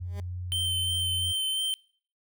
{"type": "tone with pitch glide", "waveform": "sine", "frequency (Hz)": [89.3, 90.08], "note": ["F2", "F#2"], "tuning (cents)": [39, -46], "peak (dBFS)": -32, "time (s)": [0, 1.33], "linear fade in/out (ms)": 20, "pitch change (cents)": 15, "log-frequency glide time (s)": [0.22, 0.55]}
{"type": "tone with exponential growth", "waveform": "15% pulse", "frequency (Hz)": 202.3, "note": "G#3", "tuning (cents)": -45, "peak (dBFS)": -32, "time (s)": [0.02, 0.2], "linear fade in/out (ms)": 2, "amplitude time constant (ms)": 38}
{"type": "tone with vibrato", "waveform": "square", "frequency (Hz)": 3100, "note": "G7", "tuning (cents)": -20, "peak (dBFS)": -27, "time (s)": [0.52, 1.74], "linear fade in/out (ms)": 0, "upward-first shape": "sine", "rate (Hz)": 2.9, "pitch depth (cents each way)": 14}
{"effects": ["noise-tail reverb RT60 0.5 s tail -26 dB re dry"]}